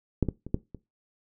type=clicks; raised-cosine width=3 ms; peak=-9 / -14 / -25 / -11 / -26 dBFS; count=5; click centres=0.227 / 0.287 / 0.466 / 0.544 / 0.747 s; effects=noise-tail reverb RT60 0.2 s tail -18 dB re dry